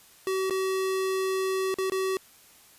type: tone with dropouts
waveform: square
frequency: 380 Hz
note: F#4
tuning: 46 cents sharp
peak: -26 dBFS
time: 0.27-2.17 s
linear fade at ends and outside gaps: 1 ms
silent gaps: 0.498-0.507 / 1.742-1.785 / 1.899-1.92 s
effects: white hiss -55 dBFS RMS until 2.78 s + resampled to 32000 Hz